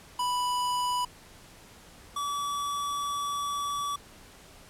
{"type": "tone pair in turn", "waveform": "square", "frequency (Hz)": [987.8, 1146.9], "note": ["B5", "D6"], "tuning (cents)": [0, -41], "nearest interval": "minor third", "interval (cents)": 259, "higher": "second", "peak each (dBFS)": [-27, -30], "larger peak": "first", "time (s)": [[0.19, 1.05], [2.16, 3.96]], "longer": "second", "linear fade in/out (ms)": 5, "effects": ["pink hiss -52 dBFS RMS until 4.69 s", "low-pass 12000 Hz 12 dB/octave"]}